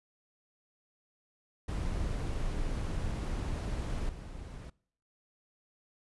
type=noise with level steps; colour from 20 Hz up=brown; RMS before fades=-34 / -43 dBFS; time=1.68-4.7 s; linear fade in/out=5 ms; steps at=4.09 s; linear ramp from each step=2 ms; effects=noise-tail reverb RT60 0.6 s tail -24 dB re dry + resampled to 24000 Hz